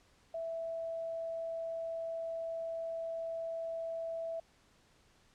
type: tone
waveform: sine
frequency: 659.3 Hz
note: E5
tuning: in tune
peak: -36 dBFS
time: 0.34-4.4 s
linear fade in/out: 5 ms
effects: pink hiss -67 dBFS RMS until 5.34 s + low-pass 8000 Hz 12 dB/octave